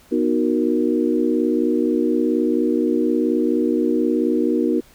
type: chord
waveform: sine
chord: B major seventh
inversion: none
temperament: equal with one note detuned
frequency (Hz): 246.9 / 311.1 / 370 / 467.8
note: B3 / D#4 / F#4 / A#4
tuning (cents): 0 / 0 / 0 / +6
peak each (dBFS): -21 / -20 / -22 / -24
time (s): 0.11-4.81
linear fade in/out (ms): 20
effects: pink hiss -51 dBFS RMS until 4.94 s